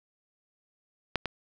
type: clicks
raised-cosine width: 0.3 ms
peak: -10 / -15 dBFS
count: 2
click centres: 1.157 / 1.257 s
effects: none